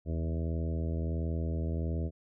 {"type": "harmonic tone with a mistuned harmonic", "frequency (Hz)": 81.4, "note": "E2", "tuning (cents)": -21, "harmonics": [1, 2, 3, 4, 5, 6, 7, 8], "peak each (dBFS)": [-31, -37, -41, -43, -45, -47, -48, -49], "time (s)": [0.05, 2.11], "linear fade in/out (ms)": 50, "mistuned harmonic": 1, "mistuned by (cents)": -50, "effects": []}